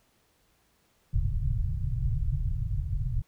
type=low-pass noise; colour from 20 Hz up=pink; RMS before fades=-28 dBFS; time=1.13-3.22 s; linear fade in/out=10 ms; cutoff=150 Hz; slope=96 dB/octave; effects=pink hiss -68 dBFS RMS until 3.27 s